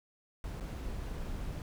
brown noise with dropouts, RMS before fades -39 dBFS, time 0.44-1.62 s, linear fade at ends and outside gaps 1 ms, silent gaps 0.6-0.607 s, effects none

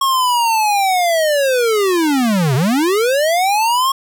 square linear two-way sweep, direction down then up, 1095 to 122.4 to 1095 Hz, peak -13 dBFS, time 0.01-3.92 s, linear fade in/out 5 ms, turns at 2.55 s, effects none

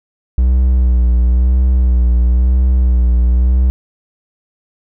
triangle tone with vibrato, 61.74 Hz, B1, in tune, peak -6 dBFS, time 0.38-3.7 s, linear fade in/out 0 ms, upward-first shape sine, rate 0.99 Hz, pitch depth 49 cents each way, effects none

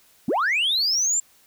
sine linear sweep, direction up, 173.3 to 7459 Hz, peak -17 dBFS, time 0.28-1.2 s, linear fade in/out 5 ms, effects tanh soft clip ceiling -17 dBFS + white hiss -57 dBFS RMS until 1.46 s

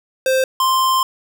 square tone pair in turn, 523.3 / 1046.6 Hz, C5 / C6, 0 / 0 cents, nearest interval octave, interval 1200 cents, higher second, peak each -14 dBFS, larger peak neither, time 0.26-0.44 / 0.6-1.03 s, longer second, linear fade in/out 2 ms, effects none

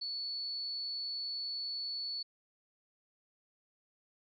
sine tone, 4435 Hz, C#8, in tune, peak -36 dBFS, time 0.01-2.23 s, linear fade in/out 10 ms, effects none

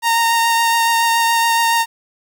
sawtooth tone with vibrato, 923 Hz, A#5, 17 cents flat, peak -9 dBFS, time 0.02-1.86 s, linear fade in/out 50 ms, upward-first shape triangle, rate 7.1 Hz, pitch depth 15 cents each way, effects 8-bit

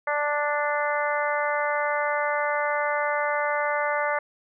harmonic tone, 293.7 Hz, D4, in tune, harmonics 2 / 3 / 4 / 5 / 6 / 7, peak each -27 / -29 / -30 / -31 / -32 / -32 dBFS, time 0.07-4.19 s, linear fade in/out 5 ms, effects none

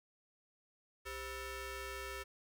15% pulse ring-modulated tone, 460 Hz, A#4, 23 cents flat, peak -33 dBFS, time 1.05-2.24 s, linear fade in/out 20 ms, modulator 857 Hz, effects none

